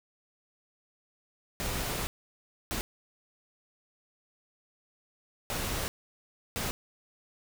pink noise bursts at uneven times, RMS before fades -33 dBFS, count 4, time 1.6-2.07 / 2.71-2.81 / 5.5-5.88 / 6.56-6.71 s, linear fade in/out 0 ms, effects none

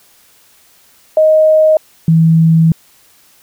sine tone pair in turn, 625 / 162.7 Hz, D#5 / E3, +8 / -22 cents, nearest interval octave + major seventh, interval 2330 cents, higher first, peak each -5 dBFS, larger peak neither, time 1.17-1.77 / 2.08-2.72 s, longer second, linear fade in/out 2 ms, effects white hiss -48 dBFS RMS until 3.42 s

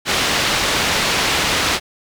white low-pass noise, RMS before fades -18 dBFS, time 0.05-1.8 s, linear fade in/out 50 ms, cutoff 4000 Hz, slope 12 dB/octave, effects none

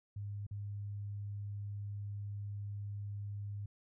sine tone with dropouts, 101.9 Hz, G#2, 32 cents flat, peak -39 dBFS, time 0.16-3.66 s, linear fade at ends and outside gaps 5 ms, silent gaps 0.467-0.51 s, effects none

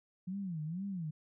sine tone with vibrato, 174.61 Hz, F3, in tune, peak -36 dBFS, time 0.27-1.11 s, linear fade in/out 10 ms, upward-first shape sine, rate 2.1 Hz, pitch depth 240 cents each way, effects none

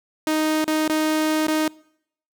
sawtooth tone with dropouts, 311 Hz, D#4, 1 cent flat, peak -15 dBFS, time 0.27-1.68 s, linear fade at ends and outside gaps 2 ms, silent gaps 0.643-0.678 / 0.879-0.896 / 1.469-1.481 s, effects noise-tail reverb RT60 0.7 s tail -24 dB re dry

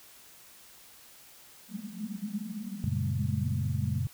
white band-pass noise, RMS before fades -38 dBFS, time 1.68-4.02 s, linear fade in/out 50 ms, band 190 to 220 Hz, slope 96 dB/octave
sine chord, F# major, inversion none, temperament equal, 92.5 / 116.54 / 138.59 Hz, F#2 / A#2 / C#3, 0 / 0 / 0 cents, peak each -32 dBFS, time 2.84-4.07 s, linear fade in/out 0 ms
effects white hiss -54 dBFS RMS until 4.13 s

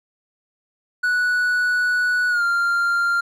triangle tone with pitch glide, 1475 to 1392.2 Hz, F#6 to F6, -6 to -6 cents, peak -15 dBFS, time 1.03-3.21 s, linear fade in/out 10 ms, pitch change -100 cents, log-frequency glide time 2.29-2.43 s, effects none

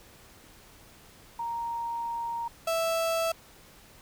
sine / 35% pulse tone pair in turn, 932.3 / 659.2 Hz, A#5 / E5, 0 / 0 cents, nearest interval tritone, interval 600 cents, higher first, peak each -30 / -24 dBFS, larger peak second, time 1.39-2.48 / 2.67-3.32 s, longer first, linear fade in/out 5 ms, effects pink hiss -54 dBFS RMS until 4.01 s

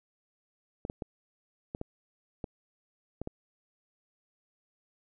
clicks, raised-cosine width 2 ms, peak -22 dBFS, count 8, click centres 0.851 / 0.899 / 1.022 / 1.749 / 1.814 / 2.442 / 3.216 / 3.274 s, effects none

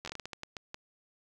slowing click train, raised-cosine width 0.2 ms, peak -22 dBFS, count 12, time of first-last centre 0.05-0.744 s, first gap 11 ms, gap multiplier 1.32, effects none

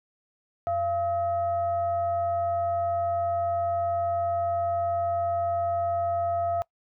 sine tone with frequency modulation, 685 Hz, F5, 34 cents flat, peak -24 dBFS, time 0.67-6.62 s, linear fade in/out 0 ms, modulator 593 Hz, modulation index 0.41, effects noise-tail reverb RT60 0.1 s tail -23 dB re dry

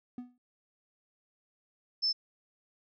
triangle tone with exponential decay, 246.9 Hz, B3, in tune, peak -33 dBFS, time 0.18-0.38 s, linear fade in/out 2 ms, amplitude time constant 43 ms
sine tone, 5274 Hz, E8, in tune, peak -26 dBFS, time 2.02-2.13 s, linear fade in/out 20 ms
effects none

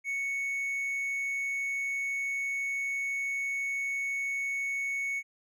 triangle tone, 2217 Hz, C#7, in tune, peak -28 dBFS, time 0.04-5.23 s, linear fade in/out 50 ms, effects none

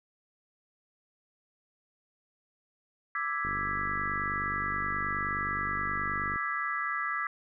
sine chord, E dominant seventh, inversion third, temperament equal, 1174.7 / 1318.5 / 1661.2 / 1975.5 Hz, D6 / E6 / G#6 / B6, 0 / 0 / 0 / 0 cents, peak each -35 dBFS, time 3.15-7.27 s, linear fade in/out 2 ms
click train, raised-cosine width 3 ms, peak -28 dBFS, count 145, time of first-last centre 3.45-6.359 s, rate 49.5 Hz
effects none

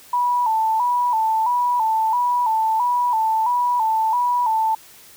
sine tone with vibrato, 929 Hz, A#5, 6 cents flat, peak -16 dBFS, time 0.13-4.75 s, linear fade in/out 5 ms, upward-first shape square, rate 1.5 Hz, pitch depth 86 cents each way, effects white hiss -46 dBFS RMS until 5.16 s

